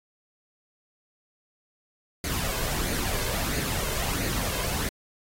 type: noise with flanger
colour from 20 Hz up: pink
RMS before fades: -29 dBFS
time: 2.24-4.89 s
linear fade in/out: 2 ms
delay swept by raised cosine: 0.45 to 1.95 ms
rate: 1.5 Hz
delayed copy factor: +0.5
effects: AAC 48 kbps